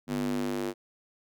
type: tone with high-pass filter sweep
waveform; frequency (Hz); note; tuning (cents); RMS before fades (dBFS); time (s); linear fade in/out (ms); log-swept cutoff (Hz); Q
square; 49.49; G1; +17; -31; 0.07-0.74; 50; 210 to 330; 3.3
effects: none